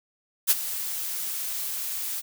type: noise with ADSR envelope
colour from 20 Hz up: blue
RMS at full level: -17 dBFS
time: 0.47-2.22 s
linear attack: 36 ms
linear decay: 31 ms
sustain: -14 dB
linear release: 31 ms
effects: none